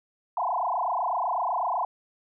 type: tone with frequency modulation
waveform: sine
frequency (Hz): 860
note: A5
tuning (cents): -40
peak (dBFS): -24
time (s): 0.37-1.85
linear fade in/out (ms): 2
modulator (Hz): 28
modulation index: 6.3
effects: none